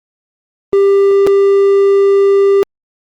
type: tone with dropouts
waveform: triangle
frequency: 396.2 Hz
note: G4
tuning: 18 cents sharp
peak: -4 dBFS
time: 0.73-2.63 s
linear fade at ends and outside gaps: 0 ms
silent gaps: 1.266-1.272 s
effects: Opus 24 kbps